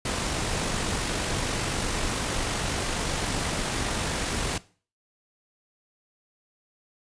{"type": "noise with amplitude modulation", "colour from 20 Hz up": "pink", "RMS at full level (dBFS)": -27, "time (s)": [0.05, 4.58], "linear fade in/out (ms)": 5, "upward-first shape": "sine", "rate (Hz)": 48, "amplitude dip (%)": 25, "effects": ["noise-tail reverb RT60 0.4 s tail -19 dB re dry", "resampled to 22050 Hz"]}